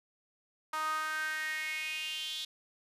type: tone with high-pass filter sweep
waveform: sawtooth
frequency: 311.1 Hz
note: D#4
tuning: in tune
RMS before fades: -36 dBFS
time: 0.73-2.45 s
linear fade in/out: 5 ms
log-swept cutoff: 1100 to 3600 Hz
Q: 6.4
effects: resampled to 32000 Hz